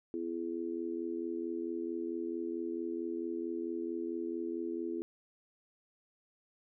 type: tone with amplitude modulation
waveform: sine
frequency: 336.2 Hz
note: E4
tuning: 34 cents sharp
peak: -30 dBFS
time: 0.14-5.02 s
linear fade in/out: 0 ms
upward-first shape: sine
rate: 84.5 Hz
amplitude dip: 100%
effects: none